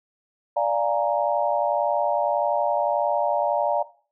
sine chord, Bb dominant seventh, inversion first, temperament equal, 587.3 / 698.5 / 830.6 / 932.3 Hz, D5 / F5 / Ab5 / Bb5, 0 / 0 / 0 / 0 cents, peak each -23 / -25 / -27 / -26 dBFS, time 0.56-3.83 s, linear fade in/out 10 ms, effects noise-tail reverb RT60 0.4 s tail -17 dB re dry

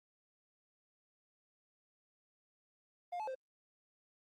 triangle tone with pitch steps, 707 / 861 / 523 Hz, F5 / A5 / C5, +21 / -38 / -1 cents, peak -36 dBFS, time 3.12-3.351 s, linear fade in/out 10 ms, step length 77 ms, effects Opus 32 kbps

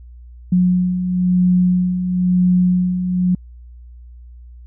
sine beating tone pair, 180 / 181 Hz, F#3 / F#3, -47 / -38 cents, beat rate 1 Hz, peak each -21 / -13 dBFS, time 0.52-3.35 s, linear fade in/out 5 ms, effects added 60 Hz sine -36 dBFS peak until 4.66 s

